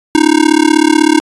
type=tone with amplitude modulation; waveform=square; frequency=311.1 Hz; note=D#4; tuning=in tune; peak=-3 dBFS; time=0.15-1.2 s; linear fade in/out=0 ms; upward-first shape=sine; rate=36.1 Hz; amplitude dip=100%; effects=resampled to 24000 Hz